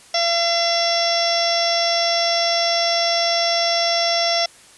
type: harmonic tone with a mistuned harmonic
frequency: 680 Hz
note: F5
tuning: 46 cents flat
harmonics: 1 / 2 / 3 / 4 / 5 / 6 / 7 / 8 / 9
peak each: -20 / -31 / -27 / -32 / -26 / -32 / -30 / -21 / -31 dBFS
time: 0.14-4.46 s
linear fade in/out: 5 ms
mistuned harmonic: 6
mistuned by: -25 cents
effects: white hiss -47 dBFS RMS until 4.77 s + resampled to 24000 Hz